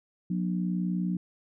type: harmonic tone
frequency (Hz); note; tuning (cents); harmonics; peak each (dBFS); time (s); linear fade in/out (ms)
60; B1; -49; 3 / 4 / 5; -27 / -35 / -37; 0.3-1.17; 5
effects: none